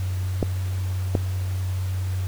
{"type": "clicks", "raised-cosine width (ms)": 2, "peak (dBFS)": -7, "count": 2, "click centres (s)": [0.428, 1.152], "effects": ["added 93 Hz sine -23 dBFS peak until 2.27 s", "pink hiss -42 dBFS RMS until 2.27 s"]}